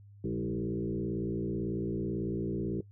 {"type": "tone with frequency modulation", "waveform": "sine", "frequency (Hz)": 260, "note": "C4", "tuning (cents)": -11, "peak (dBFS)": -30, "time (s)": [0.24, 2.81], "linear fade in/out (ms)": 5, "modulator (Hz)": 58.1, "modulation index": 2.7, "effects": ["noise-tail reverb RT60 0.1 s tail -19 dB re dry", "added 101 Hz sine -51 dBFS peak until 2.91 s"]}